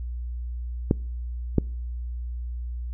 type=clicks; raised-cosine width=3 ms; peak=-5 dBFS; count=2; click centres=0.911 / 1.583 s; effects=noise-tail reverb RT60 0.5 s tail -26 dB re dry + added 60 Hz sine -29 dBFS peak until 2.93 s